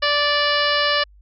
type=harmonic tone; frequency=584 Hz; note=D5; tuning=10 cents flat; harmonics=1 / 2 / 3 / 4 / 5 / 6 / 7 / 8 / 9; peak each=-23 / -23 / -22 / -29 / -24 / -31 / -27 / -28 / -29 dBFS; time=0.02-1.04 s; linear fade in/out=10 ms; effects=added 50 Hz sine -46 dBFS peak until 1.21 s